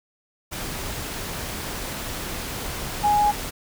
sine tone in noise, 830.6 Hz, G#5, in tune, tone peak -16 dBFS, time 3.03-3.32 s, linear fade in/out 20 ms, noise pink, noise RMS -31 dBFS, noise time 0.51-3.51 s, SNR +12 dB, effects none

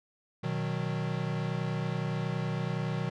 square chord, B major, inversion none, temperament equal, 123.47 / 155.56 / 185 Hz, B2 / D#3 / F#3, 0 / 0 / 0 cents, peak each -35 / -34 / -37 dBFS, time 0.43-3.1 s, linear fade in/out 10 ms, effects low-pass 4000 Hz 12 dB/octave

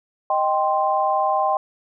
sine chord, C minor, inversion first, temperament equal, 622.3 / 784 / 1046.5 Hz, Eb5 / G5 / C6, 0 / 0 / 0 cents, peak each -23 / -20 / -22 dBFS, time 0.3-1.57 s, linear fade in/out 2 ms, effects none

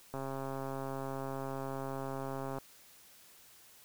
click train, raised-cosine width 1 ms, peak -26 dBFS, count 331, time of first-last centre 0.14-2.584 s, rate 135 Hz, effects white hiss -59 dBFS RMS until 3.84 s

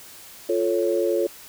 sine chord, F augmented, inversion none, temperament equal, 349.2 / 440 / 554.4 Hz, F4 / A4 / C#5, 0 / 0 / 0 cents, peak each -23 / -24 / -24 dBFS, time 0.49-1.27 s, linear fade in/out 5 ms, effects white hiss -44 dBFS RMS until 1.48 s

